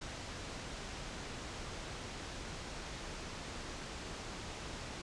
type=low-pass noise; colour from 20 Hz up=pink; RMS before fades=-45 dBFS; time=0.01-5.02 s; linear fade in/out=10 ms; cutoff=7400 Hz; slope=24 dB/octave; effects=resampled to 24000 Hz